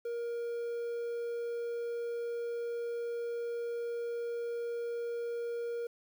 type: tone with quantisation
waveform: triangle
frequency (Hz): 471.3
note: A#4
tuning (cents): +19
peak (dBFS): -32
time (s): 0.05-5.87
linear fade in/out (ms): 5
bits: 10
effects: none